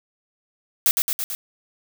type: noise with echo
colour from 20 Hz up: blue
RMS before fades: -17 dBFS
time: 0.86-0.91 s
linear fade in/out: 0 ms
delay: 110 ms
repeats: 4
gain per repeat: -3 dB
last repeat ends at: 1.35 s
effects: none